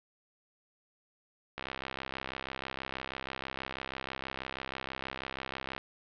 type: click train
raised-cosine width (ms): 0.3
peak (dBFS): -20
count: 279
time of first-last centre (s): 1.58-5.779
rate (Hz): 66.2
effects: low-pass 4000 Hz 12 dB/octave